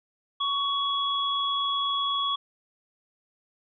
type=tone pair together; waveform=sine; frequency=1120 / 3356 Hz; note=C#6 / G#7; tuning=+18 / +17 cents; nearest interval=octave + perfect fifth; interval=1899 cents; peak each=-27 dBFS; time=0.4-2.36 s; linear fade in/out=10 ms; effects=none